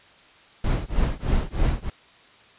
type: noise with tremolo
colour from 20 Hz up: brown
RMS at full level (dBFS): -19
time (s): 0.64-1.9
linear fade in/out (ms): 2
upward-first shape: triangle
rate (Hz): 3.2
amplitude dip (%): 100
effects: white hiss -52 dBFS RMS until 2.58 s + resampled to 8000 Hz